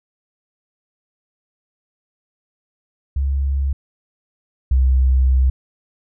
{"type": "tone pair in turn", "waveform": "sine", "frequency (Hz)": [68.7, 64.84], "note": ["C#2", "C2"], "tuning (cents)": [-15, -15], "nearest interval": "minor second", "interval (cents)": 100, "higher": "first", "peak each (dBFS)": [-16, -11], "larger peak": "second", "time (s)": [[3.16, 3.73], [4.71, 5.5]], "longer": "second", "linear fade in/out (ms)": 5, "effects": []}